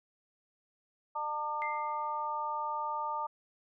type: harmonic tone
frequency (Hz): 300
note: D4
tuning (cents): +37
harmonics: 2 / 3 / 4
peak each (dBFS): -44 / -34 / -37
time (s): 1.15-3.27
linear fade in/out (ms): 10
type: tone with exponential decay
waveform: sine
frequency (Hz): 2093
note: C7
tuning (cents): 0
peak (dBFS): -34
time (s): 1.62-2.27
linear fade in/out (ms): 0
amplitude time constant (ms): 140
effects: none